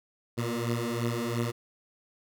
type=beating tone pair; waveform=15% pulse; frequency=116.54 / 119.44 Hz; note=A#2 / A#2; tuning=0 / +43 cents; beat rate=2.9 Hz; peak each=-25 dBFS; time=0.37-1.52 s; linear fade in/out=20 ms; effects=none